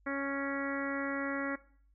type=harmonic tone; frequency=277.2 Hz; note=C#4; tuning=in tune; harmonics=1 / 2 / 3 / 4 / 5 / 6 / 7 / 8; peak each=-36 / -39 / -48 / -43 / -41 / -42 / -42 / -48 dBFS; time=0.06-1.56 s; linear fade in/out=10 ms; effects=noise-tail reverb RT60 0.5 s tail -17 dB re dry + added 50 Hz sine -63 dBFS peak until 1.94 s